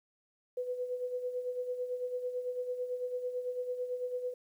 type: tone with tremolo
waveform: sine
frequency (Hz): 497.9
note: B4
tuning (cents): +14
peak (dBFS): -31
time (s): 0.57-4.34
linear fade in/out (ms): 5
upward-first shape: sine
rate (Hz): 9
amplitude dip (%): 60
effects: 11-bit